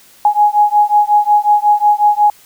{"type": "beating tone pair", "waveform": "sine", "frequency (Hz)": [830.6, 836.1], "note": ["G#5", "G#5"], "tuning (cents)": [0, 11], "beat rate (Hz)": 5.5, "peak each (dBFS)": -11, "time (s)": [0.25, 2.3], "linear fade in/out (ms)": 2, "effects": ["white hiss -45 dBFS RMS until 2.45 s"]}